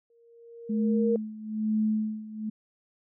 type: tone with exponential growth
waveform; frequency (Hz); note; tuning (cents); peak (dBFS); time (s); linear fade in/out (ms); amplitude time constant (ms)
sine; 466.2; A#4; 0; -21; 0.1-1.16; 2; 230
type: tone with tremolo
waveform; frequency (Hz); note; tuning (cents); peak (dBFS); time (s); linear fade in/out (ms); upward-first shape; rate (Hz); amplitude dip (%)
sine; 216; A3; -32; -22; 0.69-2.5; 10; sine; 1.1; 85
effects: none